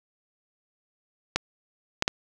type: clicks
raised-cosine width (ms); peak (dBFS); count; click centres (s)
0.2; -5; 3; 1.36 / 2.024 / 2.079
effects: none